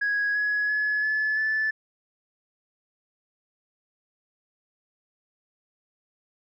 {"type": "tone with pitch steps", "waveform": "sine", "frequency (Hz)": [1660, 1681.2, 1702.7, 1724.5, 1746.6], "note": ["G#6", "G#6", "G#6", "A6", "A6"], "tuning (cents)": [-1, 21, 43, -35, -13], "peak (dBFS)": -21, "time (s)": [0.01, 1.71], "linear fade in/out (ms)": 10, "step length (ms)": 340, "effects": ["tanh soft clip ceiling -19 dBFS"]}